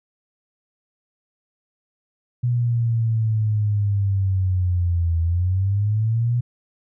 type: linear two-way sweep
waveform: sine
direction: down then up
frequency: 122.5 to 82.41 to 122.5 Hz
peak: -17 dBFS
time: 2.43-6.41 s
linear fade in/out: 10 ms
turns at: 5.21 s
effects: none